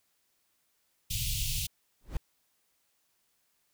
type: band-stop noise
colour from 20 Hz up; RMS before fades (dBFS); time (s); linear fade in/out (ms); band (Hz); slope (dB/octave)
pink; -32; 1.1-1.67; 10; 150 to 2600; 48
type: noise with exponential growth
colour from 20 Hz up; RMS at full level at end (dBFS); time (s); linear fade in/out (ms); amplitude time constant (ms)
brown; -29; 2.01-2.17; 2; 34
effects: white hiss -74 dBFS RMS until 3.73 s